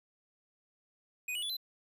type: tone with pitch steps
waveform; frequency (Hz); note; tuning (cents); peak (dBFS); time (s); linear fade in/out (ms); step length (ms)
square; 2489 / 2926 / 3440 / 4043; D#7 / F#7 / A7 / B7; 0 / -20 / -40 / +40; -35; 1.28-1.568; 5; 72
effects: none